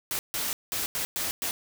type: noise bursts at uneven times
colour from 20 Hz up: white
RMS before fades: -30 dBFS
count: 6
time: 0.11-0.19 / 0.34-0.53 / 0.72-0.86 / 0.95-1.05 / 1.16-1.31 / 1.42-1.51 s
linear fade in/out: 0 ms
effects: none